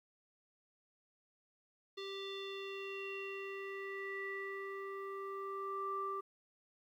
square tone with low-pass filter sweep, 392 Hz, G4, in tune, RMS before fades -43 dBFS, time 1.97-6.21 s, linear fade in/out 10 ms, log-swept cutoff 3900 to 1100 Hz, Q 6.4, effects 12-bit

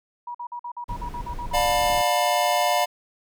sine tone bursts, 962 Hz, B5, 46 cents flat, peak -30 dBFS, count 11, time 0.27-1.586 s, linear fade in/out 5 ms, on 76 ms, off 48 ms
brown noise, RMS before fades -33 dBFS, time 0.88-2.02 s, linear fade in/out 10 ms
square chord, B half-diminished seventh, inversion first, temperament just, 592.7 / 711.2 / 889 / 987.8 Hz, D5 / F5 / A5 / B5, +16 / +31 / +18 / 0 cents, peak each -26 / -23 / -29 / -27 dBFS, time 1.53-2.86 s, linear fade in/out 20 ms
effects none

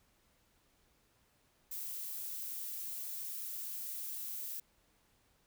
violet noise, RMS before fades -42 dBFS, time 1.71-4.6 s, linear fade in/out 5 ms, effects pink hiss -72 dBFS RMS until 5.46 s

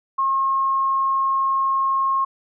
sine tone, 1078 Hz, C#6, 49 cents flat, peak -17 dBFS, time 0.18-2.25 s, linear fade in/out 10 ms, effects none

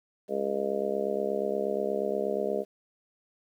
harmonic tone, 68.4 Hz, C#2, 23 cents flat, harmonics 3 / 4 / 5 / 6 / 7 / 8 / 9 / 10, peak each -37 / -42 / -41 / -31 / -33 / -42 / -32 / -40 dBFS, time 0.28-2.65 s, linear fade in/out 50 ms, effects 10-bit

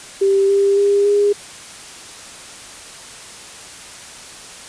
sine tone with pitch steps, 392 / 397.5 / 403 / 408.6 Hz, G4 / G4 / G4 / G#4, 0 / +24 / +48 / -28 cents, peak -11 dBFS, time 0.21-1.33 s, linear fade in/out 10 ms, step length 280 ms, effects white hiss -36 dBFS RMS until 4.68 s + resampled to 22050 Hz

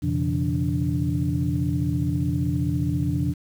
sine tone cluster, 86.3 / 125.2 / 140.2 / 170.1 / 291.9 Hz, F2 / B2 / C#3 / F3 / D4, -20 / +24 / +20 / -45 / -10 cents, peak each -27 dBFS, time 0.02-3.34 s, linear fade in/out 20 ms, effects tanh soft clip ceiling -11 dBFS + 8-bit

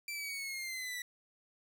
sawtooth linear sweep, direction down, 2348 to 1947 Hz, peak -35 dBFS, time 0.08-1.02 s, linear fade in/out 2 ms, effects 11-bit

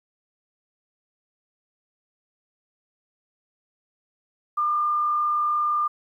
sine tone with frequency modulation, 1201 Hz, D6, 38 cents sharp, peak -20 dBFS, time 4.57-5.88 s, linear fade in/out 10 ms, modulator 42.6 Hz, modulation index 0.3, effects 10-bit

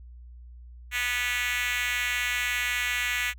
5% pulse tone with high-pass filter, 245.4 Hz, B3, 11 cents flat, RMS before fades -28 dBFS, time 0.91-3.34 s, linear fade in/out 50 ms, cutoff 2000 Hz, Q 2.4, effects added 60 Hz sine -43 dBFS peak until 3.38 s

